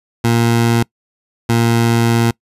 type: tone pair in turn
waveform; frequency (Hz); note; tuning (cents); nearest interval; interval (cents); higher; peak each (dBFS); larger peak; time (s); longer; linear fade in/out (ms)
20% pulse; 116.8 / 116.4; A#2 / A#2; +4 / -2; unison; 6; first; -6; neither; 0.24-0.83 / 1.49-2.31; second; 5
effects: noise-tail reverb RT60 0.1 s tail -25 dB re dry + resampled to 32000 Hz